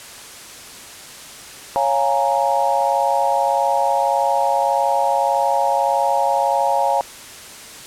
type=chord; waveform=sine; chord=Bb minor seventh; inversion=first; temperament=equal; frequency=554.4 / 698.5 / 830.6 / 932.3 Hz; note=Db5 / F5 / Ab5 / Bb5; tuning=0 / 0 / 0 / 0 cents; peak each=-21 / -21 / -19 / -21 dBFS; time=1.76-7.01 s; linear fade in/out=0 ms; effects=white hiss -37 dBFS RMS until 7.86 s + low-pass 10000 Hz 12 dB/octave